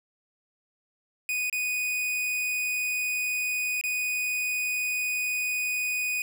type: tone with dropouts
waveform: 45% pulse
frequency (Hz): 2482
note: D#7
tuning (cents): -5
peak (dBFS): -26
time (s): 1.29-6.22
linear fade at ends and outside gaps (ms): 1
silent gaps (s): 1.498-1.527 / 3.812-3.838
effects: none